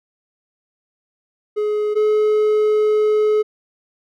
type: tone pair in turn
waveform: triangle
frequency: 421.4 / 426.3 Hz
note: G#4 / G#4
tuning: +25 / +45 cents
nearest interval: unison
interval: 20 cents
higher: second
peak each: -15 / -11 dBFS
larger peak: second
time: 1.56-1.95 / 1.95-3.43 s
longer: second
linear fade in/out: 20 ms
effects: none